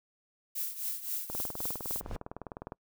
violet noise with tremolo, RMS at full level -33 dBFS, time 0.55-2.01 s, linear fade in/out 10 ms, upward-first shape triangle, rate 3.8 Hz, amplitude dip 80%
click train, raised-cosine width 1 ms, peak -25 dBFS, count 29, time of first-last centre 1.3-2.721 s, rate 19.7 Hz
brown noise with exponential growth, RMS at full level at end -33 dBFS, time 1.87-2.16 s, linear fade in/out 2 ms, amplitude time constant 63 ms
effects noise-tail reverb RT60 0.1 s tail -26 dB re dry

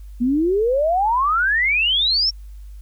sine exponential sweep, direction up, 233.1 to 5588 Hz, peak -15 dBFS, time 0.2-2.31 s, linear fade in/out 20 ms, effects added 50 Hz sine -34 dBFS peak until 2.81 s + white hiss -60 dBFS RMS until 2.81 s

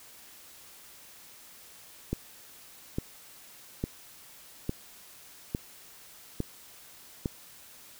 click train, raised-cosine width 3 ms, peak -16 dBFS, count 7, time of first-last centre 2.13-7.258 s, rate 1.17 Hz, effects white hiss -52 dBFS RMS until 7.99 s

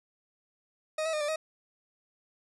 40% pulse tone with pitch steps, 624 / 644 / 610 / 589 / 630 Hz, D#5 / E5 / D#5 / D5 / D#5, +5 / -41 / -34 / +5 / +21 cents, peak -28 dBFS, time 0.98-1.36 s, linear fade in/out 5 ms, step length 76 ms, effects resampled to 24000 Hz

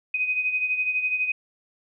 sine beating tone pair, 2503 / 2515 Hz, D#7 / D#7, +10 / +18 cents, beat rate 12 Hz, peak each -23 / -30 dBFS, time 0.14-1.32 s, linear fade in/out 5 ms, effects none

